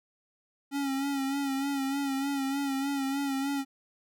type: tone with vibrato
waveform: square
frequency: 275.1 Hz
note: C#4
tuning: 13 cents flat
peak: -29 dBFS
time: 0.71-3.65 s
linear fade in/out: 50 ms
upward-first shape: sine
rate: 3.3 Hz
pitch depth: 44 cents each way
effects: none